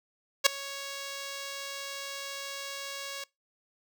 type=tone with ADSR envelope; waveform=5% pulse; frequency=554.4 Hz; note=C#5; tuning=in tune; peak=-3 dBFS; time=0.44-3.24 s; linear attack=24 ms; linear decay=4 ms; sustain=-22 dB; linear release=4 ms; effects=noise-tail reverb RT60 0.2 s tail -23 dB re dry